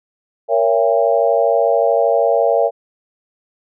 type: chord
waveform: sine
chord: A# diminished seventh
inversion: none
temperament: just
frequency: 466.2 / 559.4 / 671.3 / 805.5 Hz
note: A#4 / C#5 / E5 / G5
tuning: 0 / +16 / +31 / +47 cents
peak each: -17 / -16 / -16 / -21 dBFS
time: 0.48-2.71 s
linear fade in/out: 50 ms
effects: none